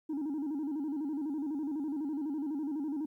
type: tone with vibrato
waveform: sine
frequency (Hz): 293.7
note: D4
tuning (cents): 0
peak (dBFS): -30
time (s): 0.09-3.06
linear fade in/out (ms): 10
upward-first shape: square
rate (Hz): 12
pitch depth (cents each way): 110
effects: tanh soft clip ceiling -31 dBFS + 12-bit